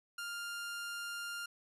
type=tone; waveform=sawtooth; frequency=1400 Hz; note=F6; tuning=4 cents sharp; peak=-36 dBFS; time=0.18-1.46 s; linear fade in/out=5 ms; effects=resampled to 32000 Hz + 12-bit